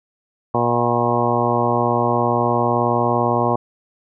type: harmonic tone with a mistuned harmonic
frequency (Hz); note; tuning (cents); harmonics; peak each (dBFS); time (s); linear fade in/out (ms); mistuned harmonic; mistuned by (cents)
119.8; A#2; +48; 1 / 2 / 3 / 4 / 5 / 6 / 7 / 8 / 9; -24 / -24 / -24 / -24 / -24 / -24 / -24 / -24 / -24; 0.54-3.56; 5; 7; -46
effects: none